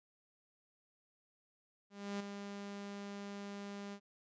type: tone with ADSR envelope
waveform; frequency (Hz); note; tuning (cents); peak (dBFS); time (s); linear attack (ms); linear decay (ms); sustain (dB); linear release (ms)
sawtooth; 201.3; G3; +46; -33; 1.9-4; 300; 8; -7; 71
effects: resampled to 16000 Hz